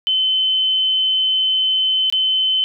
sine tone with dropouts, 3057 Hz, G7, 44 cents flat, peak -14 dBFS, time 0.07-2.64 s, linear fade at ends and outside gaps 0 ms, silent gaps 2.1-2.125 s, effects none

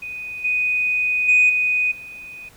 sine tone with level steps, 2489 Hz, D#7, in tune, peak -28 / -17 / -10 / -16 / -34 dBFS, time 0.02-2.49 s, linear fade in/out 5 ms, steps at 0.44 / 1.28 / 1.49 / 1.91 s, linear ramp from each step 10 ms, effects tanh soft clip ceiling -7 dBFS + pink hiss -50 dBFS RMS until 2.56 s

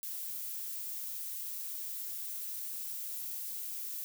violet noise, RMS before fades -40 dBFS, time 0.03-4.04 s, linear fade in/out 0 ms, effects none

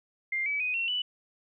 sine tone with pitch steps, 2100 / 2290 / 2497 / 2723 / 2970 Hz, C7 / D7 / D#7 / F7 / F#7, +6 / -44 / +6 / -44 / +6 cents, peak -27 dBFS, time 0.32-1.02 s, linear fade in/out 5 ms, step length 140 ms, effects none

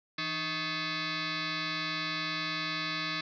sine tone with frequency modulation, 1108.7 Hz, C#6, in tune, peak -31 dBFS, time 0.18-3.21 s, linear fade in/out 5 ms, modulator 472 Hz, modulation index 7.5, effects none

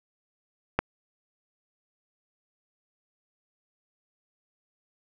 click, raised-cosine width 0.5 ms, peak -7 dBFS, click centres 0.79 s, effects none

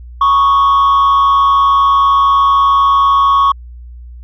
sine tone with frequency modulation, 1109 Hz, C#6, in tune, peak -4 dBFS, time 0.21-3.52 s, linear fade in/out 5 ms, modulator 133 Hz, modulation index 0.38, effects tanh soft clip ceiling -6 dBFS + added 60 Hz sine -29 dBFS peak until 4.23 s

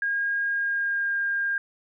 sine tone with pitch glide, 1626 to 1608.3 Hz, G#6 to G6, -37 to +44 cents, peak -23 dBFS, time 0.02-1.58 s, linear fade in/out 2 ms, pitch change -19 cents, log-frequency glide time 0.44-1.17 s, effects none

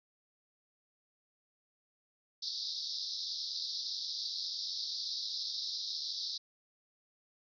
white band-pass noise, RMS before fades -39 dBFS, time 2.42-6.38 s, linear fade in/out 10 ms, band 3700 to 5400 Hz, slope 96 dB/octave, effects none

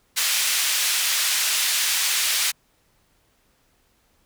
pink band-pass noise, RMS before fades -22 dBFS, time 0.16-2.52 s, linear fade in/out 20 ms, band 2400 to 14000 Hz, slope 12 dB/octave, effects pink hiss -64 dBFS RMS until 4.25 s

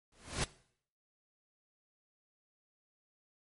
pink noise with exponential growth, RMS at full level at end -30 dBFS, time 0.12-0.44 s, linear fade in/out 2 ms, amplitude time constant 68 ms, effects noise-tail reverb RT60 0.6 s tail -19 dB re dry + MP3 48 kbps

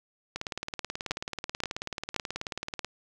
two click trains, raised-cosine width 0.2 ms, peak -10 / -16 dBFS, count 3 / 47, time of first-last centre 1.11-2.163 / 0.36-2.846 s, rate 1.9 / 18.5 Hz, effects none

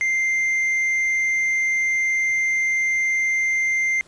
sine tone with tanh clipping, 2093 Hz, C7, in tune, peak -19 dBFS, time 0.01-4.01 s, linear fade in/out 0 ms, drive 4 dB, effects pink hiss -52 dBFS RMS until 4.07 s + resampled to 22050 Hz

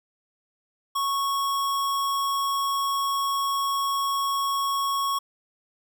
square tone, 1105 Hz, C#6, 6 cents flat, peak -24 dBFS, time 0.95-5.19 s, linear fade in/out 10 ms, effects none

